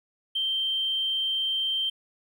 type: tone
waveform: triangle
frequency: 3136 Hz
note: G7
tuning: in tune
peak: -21 dBFS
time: 0.35-1.9 s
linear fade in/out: 10 ms
effects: tanh soft clip ceiling -22 dBFS